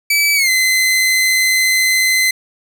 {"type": "tone with pitch glide", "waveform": "sawtooth", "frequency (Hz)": [2300, 2049], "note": ["D7", "C7"], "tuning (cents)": [-37, -37], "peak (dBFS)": -8, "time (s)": [0.1, 2.31], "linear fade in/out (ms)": 5, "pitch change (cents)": -200, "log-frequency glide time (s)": [0.35, 0.5], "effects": []}